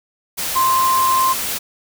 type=tone in noise; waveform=sine; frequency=1046.5 Hz; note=C6; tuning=in tune; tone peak=-13 dBFS; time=0.55-1.34 s; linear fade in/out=20 ms; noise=white; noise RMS=-23 dBFS; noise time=0.37-1.59 s; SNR=+7 dB; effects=none